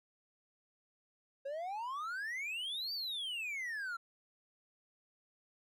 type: exponential two-way sweep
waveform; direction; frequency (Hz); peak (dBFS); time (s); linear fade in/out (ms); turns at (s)
triangle; up then down; 535 to 4702 to 1344; -36; 1.45-3.97; 10; 2.93
effects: none